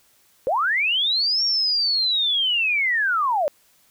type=linear two-way sweep; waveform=sine; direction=up then down; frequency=471.9 to 5588 to 550 Hz; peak=-18 dBFS; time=0.47-3.48 s; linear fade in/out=0 ms; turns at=1.44 s; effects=white hiss -59 dBFS RMS until 3.9 s